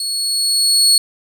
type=tone with level ramp; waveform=30% pulse; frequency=4364 Hz; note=C#8; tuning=28 cents flat; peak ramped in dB=-17 to -5 dBFS; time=0-0.98 s; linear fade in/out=2 ms; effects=none